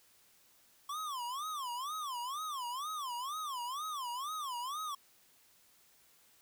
square tone with vibrato, 1100 Hz, C#6, 14 cents flat, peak -38 dBFS, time 0.89-4.95 s, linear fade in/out 5 ms, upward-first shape sine, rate 2.1 Hz, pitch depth 250 cents each way, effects white hiss -66 dBFS RMS until 6.41 s

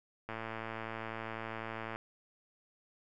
click train, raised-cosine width 0.5 ms, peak -25 dBFS, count 188, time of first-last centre 0.29-1.96 s, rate 112 Hz, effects none

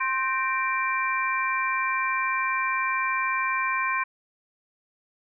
sine tone cluster, 1053 / 1554 / 1840 / 2355 Hz, C6 / G6 / A#6 / D7, +11 / -16 / -23 / +4 cents, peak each -26 / -31 / -33 / -28 dBFS, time 0-4.04 s, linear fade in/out 10 ms, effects none

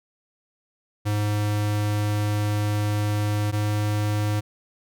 square tone pair in turn, 104.5 / 104.91 Hz, G#2 / G#2, +11 / +18 cents, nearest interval unison, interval 7 cents, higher second, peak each -22 dBFS, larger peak neither, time 1.05-3.52 / 3.52-4.41 s, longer first, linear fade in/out 20 ms, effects none

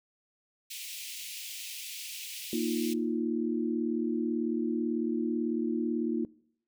pink high-pass noise, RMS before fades -41 dBFS, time 0.7-2.94 s, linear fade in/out 10 ms, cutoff 2300 Hz, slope 48 dB/octave
sine chord, Bb suspended fourth, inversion none, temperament equal, 233.1 / 311.1 / 349.2 Hz, Bb3 / Eb4 / F4, 0 / 0 / 0 cents, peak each -31 / -33 / -33 dBFS, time 2.53-6.25 s, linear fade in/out 2 ms
effects noise-tail reverb RT60 0.7 s tail -23 dB re dry

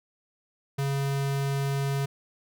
square tone, 138.59 Hz, C#3, in tune, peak -26 dBFS, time 0.78-2.06 s, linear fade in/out 10 ms, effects none

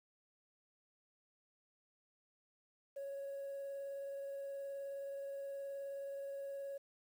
sine tone with vibrato, 554.4 Hz, C#5, in tune, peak -40 dBFS, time 2.96-6.78 s, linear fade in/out 10 ms, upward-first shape sine, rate 19 Hz, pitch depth 10 cents each way, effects tanh soft clip ceiling -40 dBFS + 11-bit

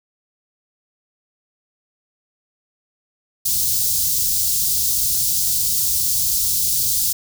white band-stop noise, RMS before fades -19 dBFS, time 3.45-7.13 s, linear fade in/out 10 ms, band 150 to 4500 Hz, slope 24 dB/octave, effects none

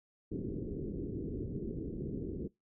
white low-pass noise, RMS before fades -39 dBFS, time 0.31-2.48 s, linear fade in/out 10 ms, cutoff 410 Hz, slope 48 dB/octave, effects noise-tail reverb RT60 0.2 s tail -23 dB re dry

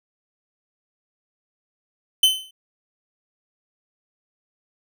45% pulse tone with exponential decay, 3052 Hz, G7, 47 cents flat, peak -9 dBFS, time 2.23-2.51 s, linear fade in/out 5 ms, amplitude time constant 60 ms, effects none

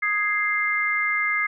sine chord, Ab major, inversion second, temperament equal, 1244.5 / 1661.2 / 2093 Hz, Eb6 / Ab6 / C7, 0 / 0 / 0 cents, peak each -28 / -27 / -22 dBFS, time 0.02-1.47 s, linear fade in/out 10 ms, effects none

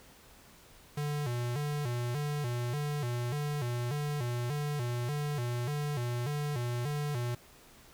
square tone with vibrato, 133.4 Hz, C3, 34 cents sharp, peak -32 dBFS, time 0.97-7.35 s, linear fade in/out 5 ms, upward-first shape square, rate 1.7 Hz, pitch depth 170 cents each way, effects pink hiss -57 dBFS RMS until 7.93 s

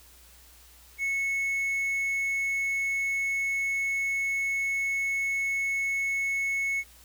triangle tone, 2200 Hz, C#7, 14 cents flat, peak -24 dBFS, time 0.98-6.84 s, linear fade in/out 50 ms, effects added 60 Hz sine -56 dBFS peak until 7.04 s + white hiss -55 dBFS RMS until 7.04 s

